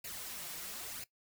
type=noise with flanger; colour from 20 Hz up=white; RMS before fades=-44 dBFS; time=0.04-1.04 s; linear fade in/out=5 ms; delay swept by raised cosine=0.42 to 6.12 ms; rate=1 Hz; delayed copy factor=+0.6; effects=noise-tail reverb RT60 0.1 s tail -17 dB re dry